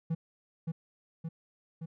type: tone with echo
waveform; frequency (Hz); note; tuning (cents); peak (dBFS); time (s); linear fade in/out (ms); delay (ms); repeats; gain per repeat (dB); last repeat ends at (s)
triangle; 163.2; E3; -17; -26; 0.1-0.15; 10; 570; 3; -3; 1.86
effects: none